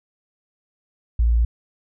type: tone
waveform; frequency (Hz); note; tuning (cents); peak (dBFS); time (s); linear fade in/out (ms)
sine; 57.7; A#1; -17; -14; 1.19-1.45; 5
effects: none